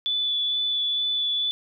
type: tone with vibrato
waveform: sine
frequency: 3466 Hz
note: A7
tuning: 27 cents flat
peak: -22 dBFS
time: 0.06-1.51 s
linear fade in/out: 0 ms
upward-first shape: sine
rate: 2.2 Hz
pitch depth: 11 cents each way
effects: none